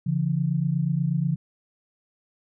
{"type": "tone pair together", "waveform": "sine", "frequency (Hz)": [141.1, 169.4], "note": ["C#3", "E3"], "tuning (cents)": [31, 48], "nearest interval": "minor third", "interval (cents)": 317, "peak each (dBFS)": -24, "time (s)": [0.06, 1.36], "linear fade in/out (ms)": 10, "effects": []}